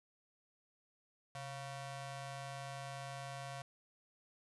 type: ring-modulated tone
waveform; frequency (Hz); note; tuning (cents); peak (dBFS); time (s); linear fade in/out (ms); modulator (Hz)
sawtooth; 415.3; G#4; 0; -37; 1.35-3.62; 2; 283
effects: resampled to 24000 Hz